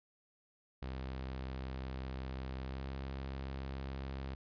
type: tone with pitch glide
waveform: sawtooth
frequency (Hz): 65.41 to 67.05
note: C2 to C2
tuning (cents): 0 to +43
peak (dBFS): -36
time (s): 0.82-4.35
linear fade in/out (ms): 5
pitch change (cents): +43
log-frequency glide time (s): 2.64-2.84
effects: resampled to 11025 Hz